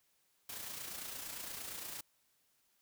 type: noise with amplitude modulation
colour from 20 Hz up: white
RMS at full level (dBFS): -43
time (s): 0.49-2.01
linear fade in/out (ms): 5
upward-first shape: sine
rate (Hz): 28.7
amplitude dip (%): 45
effects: white hiss -75 dBFS RMS until 2.81 s